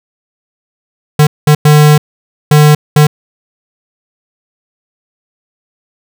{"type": "tone bursts at uneven times", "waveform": "square", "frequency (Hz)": 150, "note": "D3", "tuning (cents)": 37, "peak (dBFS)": -3, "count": 5, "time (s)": [[1.19, 1.27], [1.47, 1.55], [1.65, 1.98], [2.51, 2.75], [2.96, 3.07]], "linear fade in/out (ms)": 5, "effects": []}